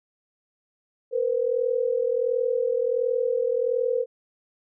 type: tone pair together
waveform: sine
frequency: 467.1 / 508.5 Hz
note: A#4 / C5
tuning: +3 / -50 cents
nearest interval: minor second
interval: 147 cents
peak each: -24 dBFS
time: 1.11-4.06 s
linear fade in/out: 50 ms
effects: none